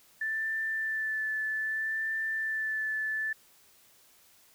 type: tone with vibrato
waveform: sine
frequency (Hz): 1760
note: A6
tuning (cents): 0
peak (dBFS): -29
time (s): 0.21-3.33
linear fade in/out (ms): 5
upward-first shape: sine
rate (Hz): 0.63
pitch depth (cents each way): 17
effects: white hiss -61 dBFS RMS until 4.54 s